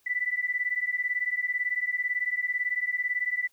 sine beating tone pair, 1972 / 1990 Hz, B6 / B6, -3 / +13 cents, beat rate 18 Hz, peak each -29 dBFS, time 0.06-3.48 s, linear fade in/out 10 ms, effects white hiss -67 dBFS RMS until 3.52 s

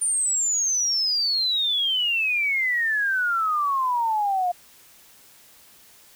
sine exponential sweep, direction down, 9290 to 700 Hz, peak -20 dBFS, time 0.01-4.52 s, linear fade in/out 10 ms, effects white hiss -52 dBFS RMS until 6.15 s

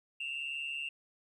sine tone pair together, 2637 / 2778 Hz, E7 / F7, 0 / -10 cents, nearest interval minor second, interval 90 cents, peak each -39 / -36 dBFS, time 0.2-0.89 s, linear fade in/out 5 ms, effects tanh soft clip ceiling -31 dBFS + 12-bit

